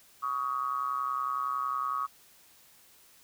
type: ring-modulated tone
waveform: triangle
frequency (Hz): 65.41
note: C2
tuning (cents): 0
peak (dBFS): -24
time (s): 0.22-2.07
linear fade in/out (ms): 20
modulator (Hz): 1190
effects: white hiss -59 dBFS RMS until 3.23 s